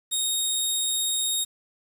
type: tone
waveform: 15% pulse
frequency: 3729 Hz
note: A#7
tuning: in tune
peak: -16 dBFS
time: 0.11-1.45 s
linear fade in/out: 20 ms
effects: resampled to 32000 Hz + 8-bit